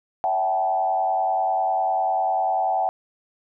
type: tone with frequency modulation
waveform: sine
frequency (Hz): 760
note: F#5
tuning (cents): +46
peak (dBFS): -19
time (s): 0.24-2.89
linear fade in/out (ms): 0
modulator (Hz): 90.2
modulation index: 1
effects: none